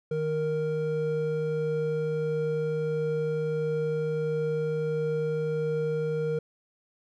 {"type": "tone pair together", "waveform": "triangle", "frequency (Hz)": [154.9, 466.2], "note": ["D#3", "A#4"], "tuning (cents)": [-7, 0], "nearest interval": "octave + perfect fifth", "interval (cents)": 1907, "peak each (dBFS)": [-29, -25], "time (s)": [0.11, 6.39], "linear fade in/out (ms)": 5, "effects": []}